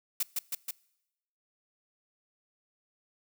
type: noise with echo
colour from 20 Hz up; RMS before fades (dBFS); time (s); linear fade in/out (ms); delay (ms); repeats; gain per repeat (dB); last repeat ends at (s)
blue; -29; 0.2-0.23; 5; 160; 3; -2; 0.71
effects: noise-tail reverb RT60 0.9 s tail -23 dB re dry